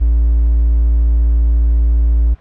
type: tone with hard clipping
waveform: triangle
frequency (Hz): 57.2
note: A#1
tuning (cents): -32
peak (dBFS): -9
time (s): 0-2.35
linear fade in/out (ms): 20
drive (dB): 4
effects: pink hiss -49 dBFS RMS until 2.4 s + low-pass 2000 Hz 12 dB/octave